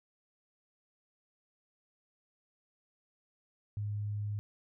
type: tone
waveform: sine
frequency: 103.83 Hz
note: G#2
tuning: in tune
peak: -33 dBFS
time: 3.77-4.39 s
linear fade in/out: 0 ms
effects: none